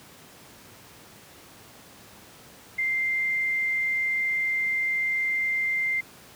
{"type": "tone", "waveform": "sine", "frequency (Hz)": 2093, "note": "C7", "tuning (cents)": 0, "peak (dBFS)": -23, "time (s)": [2.78, 6.01], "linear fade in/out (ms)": 10, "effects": ["pink hiss -49 dBFS RMS until 6.35 s", "high-pass 100 Hz 12 dB/octave"]}